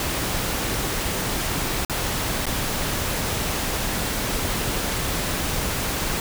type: noise with dropouts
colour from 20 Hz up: pink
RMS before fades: -25 dBFS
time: 0-6.2 s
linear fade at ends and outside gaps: 1 ms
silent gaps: 1.849-1.897 / 2.456-2.466 s
effects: none